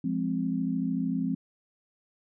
sine chord, F minor, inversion none, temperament equal, 174.61 / 207.7 / 261.6 Hz, F3 / Ab3 / C4, 0 / 0 / 0 cents, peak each -31 / -32 / -29 dBFS, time 0.04-1.35 s, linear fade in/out 5 ms, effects none

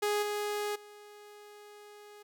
sawtooth tone with level steps, 415.3 Hz, G#4, in tune, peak -24 / -28 / -46 dBFS, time 0.02-2.23 s, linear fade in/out 10 ms, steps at 0.22 / 0.75 s, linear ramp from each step 10 ms, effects none

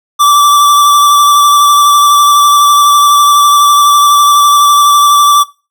square tone with vibrato, 1164 Hz, D6, 16 cents flat, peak -4 dBFS, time 0.19-5.44 s, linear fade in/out 20 ms, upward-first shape square, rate 12 Hz, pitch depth 15 cents each way, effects noise-tail reverb RT60 0.3 s tail -21 dB re dry

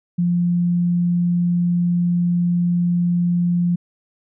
sine tone, 174.61 Hz, F3, in tune, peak -15 dBFS, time 0.18-3.76 s, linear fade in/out 10 ms, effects none

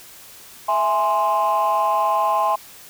sine chord, E augmented, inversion none, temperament equal, 659.3 / 830.6 / 1046.5 Hz, E5 / G#5 / B#5, 0 / 0 / 0 cents, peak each -22 / -19 / -18 dBFS, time 0.68-2.56 s, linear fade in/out 10 ms, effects tanh soft clip ceiling -11 dBFS + white hiss -43 dBFS RMS until 2.89 s

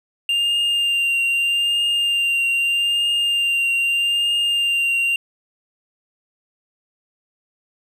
triangle tone with vibrato, 2794 Hz, F7, in tune, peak -15 dBFS, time 0.29-5.16 s, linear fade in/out 2 ms, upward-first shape triangle, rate 0.8 Hz, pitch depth 22 cents each way, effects none

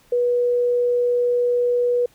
sine tone, 486.7 Hz, B4, 25 cents flat, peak -16 dBFS, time 0.12-2.06 s, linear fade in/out 5 ms, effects pink hiss -56 dBFS RMS until 2.14 s

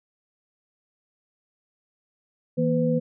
sine tone cluster, 161.8 / 237.5 / 504 Hz, E3 / A#3 / B4, -32 / +33 / +35 cents, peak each -24 dBFS, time 2.57-3 s, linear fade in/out 20 ms, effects none

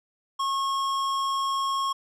sine tone with hard clipping, 1089 Hz, C#6, 31 cents flat, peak -26 dBFS, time 0.39-1.93 s, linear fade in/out 10 ms, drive 13 dB, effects none

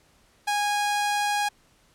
sawtooth tone, 824 Hz, G#5, 14 cents flat, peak -19 dBFS, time 0.47-1.49 s, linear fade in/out 10 ms, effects pink hiss -61 dBFS RMS until 1.94 s + low-pass 11000 Hz 12 dB/octave

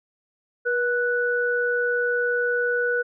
sine tone pair together, 482.9 / 1480 Hz, B4 / F#6, -39 / 0 cents, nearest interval octave + perfect fifth, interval 1939 cents, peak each -23 dBFS, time 0.65-3.03 s, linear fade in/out 20 ms, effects none

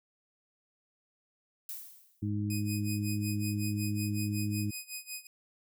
violet noise with exponential decay, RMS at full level -38 dBFS, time 1.69-2.29 s, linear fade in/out 1 ms, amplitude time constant 130 ms
harmonic tone, 103.83 Hz, G#2, in tune, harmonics 1 / 2 / 3, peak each -32 / -35 / -37 dBFS, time 2.22-4.71 s, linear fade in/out 10 ms
10% pulse tone with tremolo, 2500 Hz, D#7, 8 cents sharp, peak -28 dBFS, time 2.5-5.27 s, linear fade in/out 2 ms, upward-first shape sine, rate 5.4 Hz, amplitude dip 90%
effects none

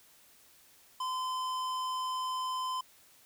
sine tone with hard clipping, 1025 Hz, C6, 36 cents flat, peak -34 dBFS, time 1-2.81 s, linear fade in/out 5 ms, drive 14 dB, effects white hiss -61 dBFS RMS until 3.25 s

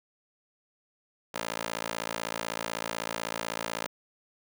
15% pulse tone with high-pass filter, 56 Hz, A1, 31 cents sharp, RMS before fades -35 dBFS, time 1.34-3.87 s, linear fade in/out 5 ms, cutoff 540 Hz, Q 0.65, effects none

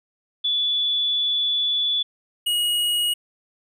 sine / square tone pair in turn, 3447 / 2893 Hz, A7 / F#7, -36 / -40 cents, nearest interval minor third, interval 304 cents, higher first, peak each -19 / -20 dBFS, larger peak first, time 0.44-2.03 / 2.46-3.14 s, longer first, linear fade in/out 10 ms, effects none

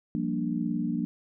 sine chord, G minor seventh, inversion third, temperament equal, 174.61 / 196 / 233.1 / 293.7 Hz, F3 / G3 / Bb3 / D4, 0 / 0 / 0 / 0 cents, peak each -32 / -35 / -30 / -32 dBFS, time 0.15-1.05 s, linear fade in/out 0 ms, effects none

